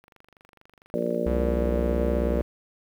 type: click train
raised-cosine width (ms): 0.2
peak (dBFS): -31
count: 28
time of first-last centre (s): 0.04-1.147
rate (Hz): 24.4
type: harmonic tone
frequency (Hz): 58.6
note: A#1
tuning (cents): +10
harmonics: 3 / 4 / 5 / 6 / 7 / 8 / 9 / 10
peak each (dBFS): -33 / -31 / -38 / -32 / -36 / -30 / -36 / -29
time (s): 0.94-2.41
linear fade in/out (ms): 0
type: tone with vibrato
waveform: square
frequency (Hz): 65.41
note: C2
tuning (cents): 0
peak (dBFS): -26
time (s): 1.26-2.42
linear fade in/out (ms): 5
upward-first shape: triangle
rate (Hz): 1.5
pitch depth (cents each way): 42
effects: low-pass 2000 Hz 12 dB/octave + 9-bit